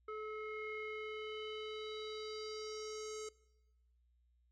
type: tone with low-pass filter sweep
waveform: square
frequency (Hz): 430.7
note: A4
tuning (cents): -37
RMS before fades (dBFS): -45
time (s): 0.08-3.29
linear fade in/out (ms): 5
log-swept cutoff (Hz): 1600 to 7100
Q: 4.4
effects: noise-tail reverb RT60 1.0 s tail -21 dB re dry + added 60 Hz sine -70 dBFS peak until 4.51 s